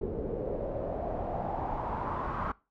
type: noise with low-pass filter sweep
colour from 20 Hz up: pink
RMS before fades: -34 dBFS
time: 0.01-2.52 s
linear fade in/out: 5 ms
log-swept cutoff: 420 to 1200 Hz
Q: 4.4
effects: noise-tail reverb RT60 0.3 s tail -22 dB re dry